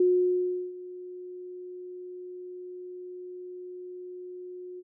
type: tone with ADSR envelope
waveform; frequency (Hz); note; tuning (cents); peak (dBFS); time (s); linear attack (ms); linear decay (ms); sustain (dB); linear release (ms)
sine; 361.8; F#4; -39; -18; 0-4.83; 4; 720; -20; 42
effects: none